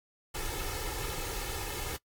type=noise with comb filter; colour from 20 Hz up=pink; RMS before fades=-36 dBFS; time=0.34-1.97 s; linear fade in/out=10 ms; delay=2.3 ms; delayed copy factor=+0.8; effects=noise-tail reverb RT60 0.1 s tail -21 dB re dry + AAC 64 kbps